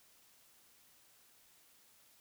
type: silence
effects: white hiss -66 dBFS RMS until 2.2 s